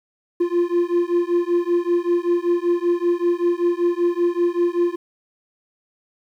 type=beating tone pair; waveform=triangle; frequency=345.4 / 350.6 Hz; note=F4 / F4; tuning=-19 / +7 cents; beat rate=5.2 Hz; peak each=-18 dBFS; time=0.4-4.96 s; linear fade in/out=10 ms; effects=9-bit